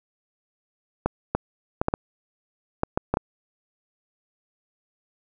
clicks, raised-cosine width 1 ms, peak -7 dBFS, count 9, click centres 1.06 / 1.35 / 1.815 / 1.884 / 1.939 / 2.834 / 2.975 / 3.14 / 3.171 s, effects none

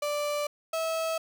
35% pulse tone pair in turn, 587.3 / 649.2 Hz, D5 / E5, 0 / -27 cents, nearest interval major second, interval 173 cents, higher second, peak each -26 dBFS, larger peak neither, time 0.02-0.47 / 0.73-1.18 s, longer neither, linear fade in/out 5 ms, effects none

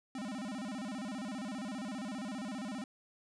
square tone with vibrato, 231.5 Hz, A#3, 12 cents flat, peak -39 dBFS, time 0.15-2.84 s, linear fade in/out 2 ms, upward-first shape square, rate 15 Hz, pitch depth 220 cents each way, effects resampled to 22050 Hz

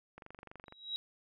click train, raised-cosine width 0.5 ms, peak -34 dBFS, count 14, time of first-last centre 0.18-0.724 s, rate 23.9 Hz
sine tone with exponential growth, 3853 Hz, B7, 44 cents flat, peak -32 dBFS, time 0.66-0.96 s, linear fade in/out 0 ms, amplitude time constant 64 ms
effects none

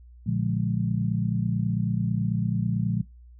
sine chord, Bb dominant seventh, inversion none, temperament just, 116.54 / 145.68 / 174.81 / 209.8 Hz, Bb2 / D3 / F3 / Ab3, 0 / -14 / +2 / +18 cents, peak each -27 / -31 / -27 / -30 dBFS, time 0.26-3.02 s, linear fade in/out 10 ms, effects noise-tail reverb RT60 0.2 s tail -21 dB re dry + added 60 Hz sine -46 dBFS peak until 3.39 s

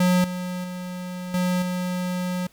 square tone with level steps, 180.8 Hz, F#3, 40 cents flat, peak -17 / -28 / -31 / -21 / -25 dBFS, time 0-2.47 s, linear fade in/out 5 ms, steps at 0.24 / 0.64 / 1.34 / 1.62 s, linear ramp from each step 2 ms, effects pink hiss -57 dBFS RMS until 2.52 s

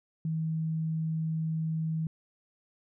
sine tone, 160 Hz, D#3, 49 cents sharp, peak -28 dBFS, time 0.25-2.07 s, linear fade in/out 2 ms, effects none

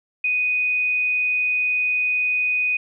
sine tone, 2489 Hz, D#7, in tune, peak -18 dBFS, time 0.24-2.77 s, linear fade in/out 5 ms, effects none

